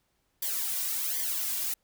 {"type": "noise with flanger", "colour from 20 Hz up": "blue", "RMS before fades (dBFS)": -31, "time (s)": [0.42, 1.74], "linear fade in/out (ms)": 5, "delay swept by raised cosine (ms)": [0.74, 2.34], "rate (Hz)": 1.3, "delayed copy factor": -0.8, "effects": ["pink hiss -74 dBFS RMS until 1.83 s"]}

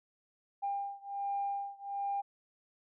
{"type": "beating tone pair", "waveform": "sine", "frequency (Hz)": [799, 800.3], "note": ["G5", "G5"], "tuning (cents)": [33, 36], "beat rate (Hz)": 1.3, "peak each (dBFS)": [-36, -37], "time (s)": [0.62, 2.22], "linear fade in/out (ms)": 20, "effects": ["tanh soft clip ceiling -26 dBFS"]}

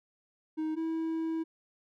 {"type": "tone pair in turn", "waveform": "triangle", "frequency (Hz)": [313.5, 324.2], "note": ["D#4", "E4"], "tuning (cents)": [13, -29], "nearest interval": "minor second", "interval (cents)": 58, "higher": "second", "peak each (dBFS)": -28, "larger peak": "neither", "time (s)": [[0.57, 0.76], [0.76, 1.44]], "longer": "second", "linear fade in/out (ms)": 20, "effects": []}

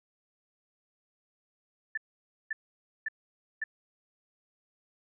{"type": "tone bursts", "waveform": "sine", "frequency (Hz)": 1760, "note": "A6", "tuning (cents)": 0, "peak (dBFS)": -29, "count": 4, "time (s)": [1.95, 3.64], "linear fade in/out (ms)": 5, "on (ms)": 25, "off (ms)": 530, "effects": []}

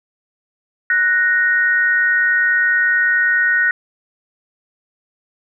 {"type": "tone pair together", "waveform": "sine", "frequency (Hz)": [1480, 1864.7], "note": ["F#6", "A#6"], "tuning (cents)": [0, 0], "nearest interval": "major third", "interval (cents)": 400, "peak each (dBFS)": -15, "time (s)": [0.9, 3.71], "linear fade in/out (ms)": 2, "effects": []}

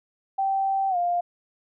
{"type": "tone with pitch glide", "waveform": "sine", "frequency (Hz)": [778, 701.2], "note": ["G5", "F5"], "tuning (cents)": [-13, 7], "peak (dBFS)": -21, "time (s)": [0.38, 1.21], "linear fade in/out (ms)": 10, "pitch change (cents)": -180, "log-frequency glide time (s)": [0.89, 0.97], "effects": []}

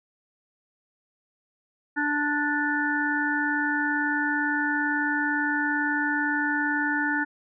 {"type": "harmonic tone", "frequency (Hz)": 293.7, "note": "D4", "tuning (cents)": 0, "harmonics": [1, 3, 5, 6], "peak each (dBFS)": [-28, -31, -27, -28], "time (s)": [1.96, 7.25], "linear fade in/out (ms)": 20, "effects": []}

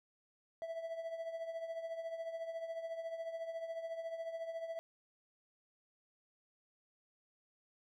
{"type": "tone with tremolo", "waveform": "triangle", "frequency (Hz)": 659.3, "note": "E5", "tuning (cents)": 0, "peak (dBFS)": -35, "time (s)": [0.62, 4.79], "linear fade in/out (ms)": 0, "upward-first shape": "triangle", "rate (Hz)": 14, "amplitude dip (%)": 70, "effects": []}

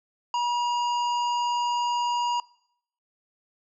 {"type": "harmonic tone with a mistuned harmonic", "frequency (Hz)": 963, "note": "B5", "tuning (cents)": -44, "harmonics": [1, 3, 5, 7], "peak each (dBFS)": [-23, -35, -40, -44], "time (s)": [0.34, 2.4], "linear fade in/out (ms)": 2, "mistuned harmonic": 3, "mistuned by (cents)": -36, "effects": ["noise-tail reverb RT60 0.7 s tail -22 dB re dry"]}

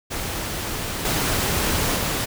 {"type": "noise with level steps", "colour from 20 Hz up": "pink", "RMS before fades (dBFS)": [-28, -22, -24], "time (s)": [0.1, 2.26], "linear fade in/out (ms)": 20, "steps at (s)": [1.05, 1.96], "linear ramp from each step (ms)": 2, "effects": []}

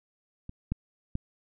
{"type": "clicks", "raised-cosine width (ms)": 5, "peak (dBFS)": [-27, -16, -18], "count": 3, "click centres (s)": [0.494, 0.72, 1.154], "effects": []}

